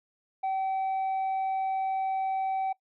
sine tone with tanh clipping, 767 Hz, G5, 38 cents flat, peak -27 dBFS, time 0.43-2.73 s, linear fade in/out 10 ms, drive 2 dB, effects noise-tail reverb RT60 0.1 s tail -21 dB re dry

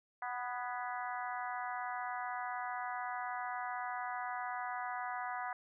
harmonic tone with a mistuned harmonic, 246.9 Hz, B3, in tune, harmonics 3 / 4 / 5 / 6 / 7 / 8, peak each -41 / -43 / -45 / -47 / -48 / -49 dBFS, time 0.22-5.53 s, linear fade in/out 2 ms, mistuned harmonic 7, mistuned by -39 cents, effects none

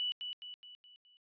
sine tone with echo, 2960 Hz, F#7, in tune, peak -32 dBFS, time 0-0.12 s, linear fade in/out 0 ms, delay 210 ms, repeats 5, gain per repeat -6 dB, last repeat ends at 1.17 s, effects resampled to 11025 Hz

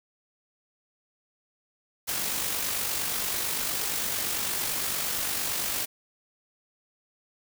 white noise with amplitude modulation, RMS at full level -28 dBFS, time 2.07-5.86 s, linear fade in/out 20 ms, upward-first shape sine, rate 48.8 Hz, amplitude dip 35%, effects none

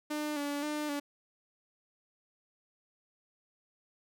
sawtooth tone with vibrato, 293.7 Hz, D4, in tune, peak -29 dBFS, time 0.1-1 s, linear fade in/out 10 ms, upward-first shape square, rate 1.9 Hz, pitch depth 37 cents each way, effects none

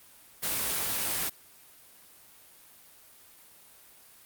white noise with comb filter, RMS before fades -30 dBFS, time 0.42-1.3 s, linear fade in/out 20 ms, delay 18 ms, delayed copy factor +0.5, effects white hiss -55 dBFS RMS until 4.25 s + Opus 32 kbps

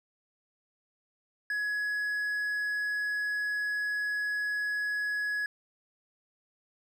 triangle tone, 1681 Hz, G#6, 20 cents sharp, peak -27 dBFS, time 1.5-5.46 s, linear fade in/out 2 ms, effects none

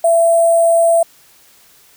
sine tone with sample-and-hold, 671 Hz, E5, 31 cents sharp, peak -8 dBFS, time 0.04-1.03 s, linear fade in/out 5 ms, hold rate 8820 Hz, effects white hiss -48 dBFS RMS until 1.96 s

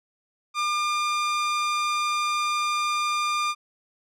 sawtooth tone, 1202 Hz, D6, 40 cents sharp, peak -19 dBFS, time 0.54-3.55 s, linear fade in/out 50 ms, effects low-pass 7000 Hz 12 dB/octave

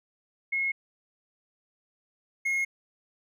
sine / triangle tone pair in turn, 2167 / 2157 Hz, C#7 / C#7, -40 / -48 cents, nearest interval unison, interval 8 cents, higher first, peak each -25 / -23 dBFS, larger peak second, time 0.52-0.72 / 2.45-2.65 s, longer neither, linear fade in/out 10 ms, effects none

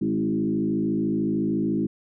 sine tone with frequency modulation, 261.8 Hz, C4, 1 cent sharp, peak -21 dBFS, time 0.01-1.87 s, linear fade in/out 10 ms, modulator 53.8 Hz, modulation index 1.7, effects none

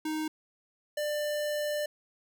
square tone pair in turn, 311.1 / 594.6 Hz, D#4 / D5, 0 / +21 cents, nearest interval major seventh, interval 1121 cents, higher second, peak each -31 / -30 dBFS, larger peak second, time 0.05-0.28 / 0.97-1.86 s, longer second, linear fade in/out 5 ms, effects none

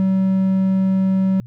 triangle tone, 190.3 Hz, F#3, 49 cents sharp, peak -12 dBFS, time 0-1.4 s, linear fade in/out 0 ms, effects added 120 Hz sine -35 dBFS peak until 1.46 s

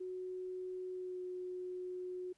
sine tone with pitch glide, 368.5 to 364.3 Hz, F#4 to F#4, -7 to -27 cents, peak -40 dBFS, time 0-2.33 s, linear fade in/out 10 ms, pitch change -20 cents, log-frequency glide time 0.92-1.22 s, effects pink hiss -75 dBFS RMS until 2.37 s + resampled to 24000 Hz

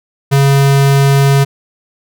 square tone, 138.59 Hz, C#3, in tune, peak -7 dBFS, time 0.31-1.45 s, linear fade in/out 20 ms, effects none

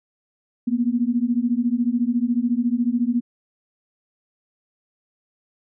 sine beating tone pair, 233.1 / 247.1 Hz, A#3 / B3, 0 / +1 cents, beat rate 14 Hz, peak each -21 dBFS, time 0.67-3.21 s, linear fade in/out 10 ms, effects none

